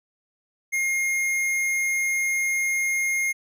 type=tone with tanh clipping; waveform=sine; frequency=2135 Hz; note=C7; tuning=34 cents sharp; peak=-23 dBFS; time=0.72-3.33 s; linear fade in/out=20 ms; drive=18 dB; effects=none